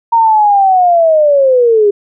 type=linear sweep; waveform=sine; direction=down; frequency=932.3 to 399.1 Hz; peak=-5 dBFS; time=0.12-1.91 s; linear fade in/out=10 ms; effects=none